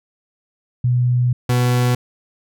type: tone pair in turn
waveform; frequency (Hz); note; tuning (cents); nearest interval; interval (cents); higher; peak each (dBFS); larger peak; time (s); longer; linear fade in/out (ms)
sine / 40% pulse; 123.47 / 123.47; B2 / B2; 0 / 0; unison; 0; neither; -13; neither; 0.84-1.33 / 1.49-1.95; first; 5
effects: none